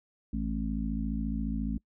harmonic tone with a mistuned harmonic, 54.4 Hz, A1, 19 cents flat, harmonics 1 / 3 / 4 / 5, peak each -33 / -38 / -33 / -37 dBFS, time 0.33-1.78 s, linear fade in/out 5 ms, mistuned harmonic 1, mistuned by +34 cents, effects noise-tail reverb RT60 0.1 s tail -25 dB re dry

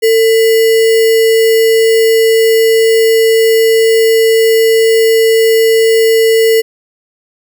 sine tone with sample-and-hold, 449 Hz, A4, 35 cents sharp, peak -5 dBFS, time 0.02-6.62 s, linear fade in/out 20 ms, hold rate 2450 Hz, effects none

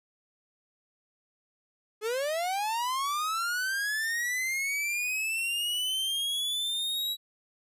45% pulse linear sweep, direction up, 415.3 to 3901 Hz, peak -28 dBFS, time 2.01-7.17 s, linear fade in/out 50 ms, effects resampled to 32000 Hz

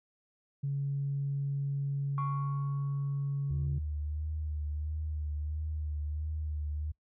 sine tone, 139.9 Hz, C#3, 16 cents sharp, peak -29 dBFS, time 0.63-3.79 s, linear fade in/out 10 ms
sine tone with exponential decay, 1108.7 Hz, C#6, in tune, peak -31 dBFS, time 2.18-3.66 s, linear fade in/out 1 ms, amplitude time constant 320 ms
sine tone with vibrato, 76 Hz, D#2, 40 cents flat, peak -32 dBFS, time 3.5-6.92 s, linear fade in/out 10 ms, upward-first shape sine, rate 1.5 Hz, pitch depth 36 cents each way
effects noise-tail reverb RT60 0.1 s tail -24 dB re dry + tanh soft clip ceiling -24 dBFS

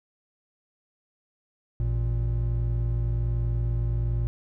triangle tone pair together, 55.32 / 116.54 Hz, A1 / A#2, +10 / 0 cents, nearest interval octave + minor second, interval 1290 cents, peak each -24 dBFS, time 1.8-4.27 s, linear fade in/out 0 ms, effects none

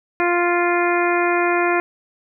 harmonic tone, 349.2 Hz, F4, in tune, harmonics 1 / 2 / 3 / 4 / 5 / 6 / 7, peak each -19 / -22 / -24 / -25 / -26 / -27 / -27 dBFS, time 0.2-1.8 s, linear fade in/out 0 ms, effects none

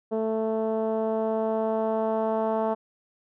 10% pulse tone with low-pass filter sweep, 220.8 Hz, A3, 6 cents sharp, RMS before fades -26 dBFS, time 0.11-2.75 s, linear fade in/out 20 ms, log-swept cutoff 520 to 790 Hz, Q 1.8, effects none

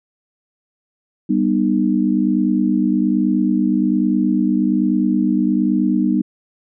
sine chord, G augmented, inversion none, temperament just, 196 / 245 / 306.2 Hz, G3 / B3 / D#4, 0 / -14 / -28 cents, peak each -18 dBFS, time 1.29-6.22 s, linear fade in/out 10 ms, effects none

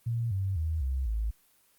sine tone with pitch steps, 116.54 / 96.31 / 79.6 / 65.78 / 54.37 Hz, A#2 / G2 / D#2 / C2 / A1, 0 / -30 / +40 / +10 / -20 cents, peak -27 dBFS, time 0.06-1.31 s, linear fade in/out 10 ms, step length 250 ms, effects white hiss -65 dBFS RMS until 1.78 s + Opus 24 kbps

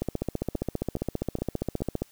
two click trains, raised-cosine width 2 ms, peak -14 / -22 dBFS, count 31 / 4, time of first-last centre 0.02-2.02 / 0.55-1.805 s, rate 15 / 2.39 Hz, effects white hiss -59 dBFS RMS until 2.11 s

